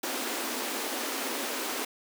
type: high-pass noise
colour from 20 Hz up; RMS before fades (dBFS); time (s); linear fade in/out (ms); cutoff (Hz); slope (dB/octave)
pink; -33; 0.03-1.85; 5; 230; 96
effects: none